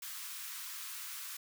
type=high-pass noise; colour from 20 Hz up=white; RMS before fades=-44 dBFS; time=0.02-1.37 s; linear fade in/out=5 ms; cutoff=1000 Hz; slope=48 dB/octave; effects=none